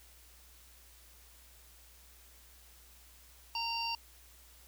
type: harmonic tone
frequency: 924 Hz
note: A#5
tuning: 16 cents flat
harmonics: 1 / 3 / 5 / 6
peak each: -37 / -39 / -38 / -45 dBFS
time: 3.55-3.95 s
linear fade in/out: 2 ms
effects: added 60 Hz sine -60 dBFS peak until 4.67 s + white hiss -60 dBFS RMS until 4.67 s